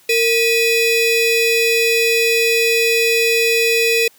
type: ring-modulated tone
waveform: 40% pulse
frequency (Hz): 1480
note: F#6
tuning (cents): 0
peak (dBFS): -9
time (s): 0.09-4.08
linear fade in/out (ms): 5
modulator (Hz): 1020
effects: white hiss -51 dBFS RMS until 4.18 s + high-pass 100 Hz 12 dB/octave